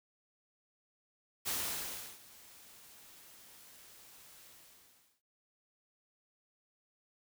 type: noise with ADSR envelope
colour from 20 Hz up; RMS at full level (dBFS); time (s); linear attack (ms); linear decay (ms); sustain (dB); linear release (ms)
white; -35; 1.45-5.22; 27; 700; -22; 760
effects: none